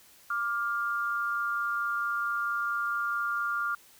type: tone pair together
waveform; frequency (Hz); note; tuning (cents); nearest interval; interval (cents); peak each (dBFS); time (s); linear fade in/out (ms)
sine; 1178 / 1402.4; D6 / F6; +5 / +7; minor third; 302; -32 / -29; 0.3-3.75; 5
effects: white hiss -57 dBFS RMS until 3.99 s